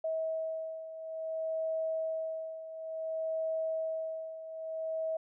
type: beating tone pair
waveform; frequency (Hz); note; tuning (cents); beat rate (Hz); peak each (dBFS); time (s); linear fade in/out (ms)
sine; 642 / 642.57; E5 / E5; -46 / -44; 0.57; -39 / -34; 0.04-5.17; 5
effects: none